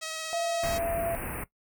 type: tone with vibrato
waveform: 5% pulse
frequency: 639 Hz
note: D#5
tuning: 46 cents sharp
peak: -22 dBFS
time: 0.01-0.79 s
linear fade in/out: 20 ms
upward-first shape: sine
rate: 17 Hz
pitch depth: 14 cents each way
type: tone with pitch glide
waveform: sine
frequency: 679 to 674.7 Hz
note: F5 to E5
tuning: -49 to +40 cents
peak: -28 dBFS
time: 0.33-1.15 s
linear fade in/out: 0 ms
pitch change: -11 cents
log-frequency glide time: 0.46-0.73 s
type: band-stop noise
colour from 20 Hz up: pink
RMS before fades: -35 dBFS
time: 0.63-1.44 s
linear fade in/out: 5 ms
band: 2700 to 8800 Hz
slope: 96 dB/octave
effects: noise-tail reverb RT60 0.1 s tail -17 dB re dry